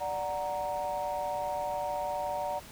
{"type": "chord", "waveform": "sine", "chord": "D augmented", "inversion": "none", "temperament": "equal", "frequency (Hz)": [587.3, 740, 932.3], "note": ["D5", "F#5", "A#5"], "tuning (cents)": [0, 0, 0], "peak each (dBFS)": -34, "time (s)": [0, 2.6], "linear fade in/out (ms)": 20, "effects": ["tanh soft clip ceiling -24 dBFS", "pink hiss -49 dBFS RMS until 2.71 s"]}